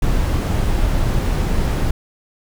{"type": "noise", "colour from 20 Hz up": "brown", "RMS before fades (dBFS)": -17, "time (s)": [0.02, 1.91], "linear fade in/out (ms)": 5, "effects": []}